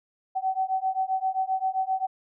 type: beating tone pair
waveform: sine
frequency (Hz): 756 / 763.6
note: F#5 / G5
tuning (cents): +37 / -46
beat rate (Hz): 7.6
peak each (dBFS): -27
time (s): 0.35-2.07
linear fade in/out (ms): 20
effects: none